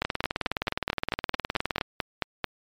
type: two click trains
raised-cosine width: 0.3 ms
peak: -10 / -9 dBFS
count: 35 / 12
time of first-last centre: 0.05-1.812 / 0.02-2.443 s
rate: 19.3 / 4.54 Hz
effects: MP3 96 kbps